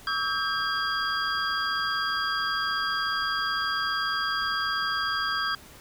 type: tone cluster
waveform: sine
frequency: 1136 / 1294 / 1595 / 3280 / 4793 Hz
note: C#6 / E6 / G6 / G#7 / D8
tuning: +42 / -32 / +30 / -22 / +34 cents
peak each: -33 / -31 / -29 / -34 / -33 dBFS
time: 0.07-5.55 s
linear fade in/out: 2 ms
effects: pink hiss -49 dBFS RMS until 5.8 s